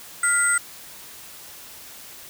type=tone cluster; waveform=sine; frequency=1402 / 1988 / 8220 Hz; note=F6 / B6 / C9; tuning=+6 / +11 / -32 cents; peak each=-20 / -26 / -20 dBFS; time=0.23-0.58 s; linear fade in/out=5 ms; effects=tanh soft clip ceiling -8 dBFS + white hiss -42 dBFS RMS until 2.29 s